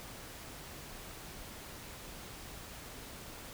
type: silence
effects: pink hiss -48 dBFS RMS until 3.53 s